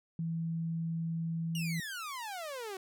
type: tone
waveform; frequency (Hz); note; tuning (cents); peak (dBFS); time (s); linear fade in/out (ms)
sine; 164.81; E3; 0; -32; 0.19-1.8; 2
type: exponential sweep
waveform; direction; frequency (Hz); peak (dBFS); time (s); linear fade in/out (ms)
sawtooth; down; 2929 to 367.5; -35; 1.55-2.77; 2
effects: none